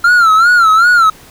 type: tone with vibrato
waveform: triangle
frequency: 1367 Hz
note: F6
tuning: 37 cents flat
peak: -3 dBFS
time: 0.04-1.1 s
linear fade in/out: 5 ms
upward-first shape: sine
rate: 2.6 Hz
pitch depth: 120 cents each way
effects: pink hiss -39 dBFS RMS until 1.3 s